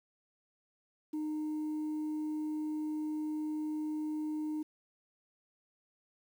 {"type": "tone", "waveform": "sine", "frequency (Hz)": 306.6, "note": "D#4", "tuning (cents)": -25, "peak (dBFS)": -31, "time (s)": [1.13, 4.63], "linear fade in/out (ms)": 10, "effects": ["tanh soft clip ceiling -32 dBFS", "10-bit"]}